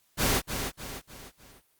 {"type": "noise with echo", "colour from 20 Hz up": "pink", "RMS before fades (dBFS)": -25, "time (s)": [0.17, 0.42], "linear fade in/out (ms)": 50, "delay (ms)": 300, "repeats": 4, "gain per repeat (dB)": -7, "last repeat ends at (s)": 1.62, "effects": ["white hiss -68 dBFS RMS until 1.79 s", "Opus 48 kbps"]}